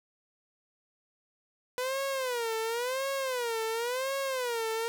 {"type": "tone with vibrato", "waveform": "sawtooth", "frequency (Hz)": 493.9, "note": "B4", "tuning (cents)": 0, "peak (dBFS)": -26, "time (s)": [1.78, 4.88], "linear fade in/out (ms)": 0, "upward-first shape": "sine", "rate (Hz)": 0.94, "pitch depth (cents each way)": 180, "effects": []}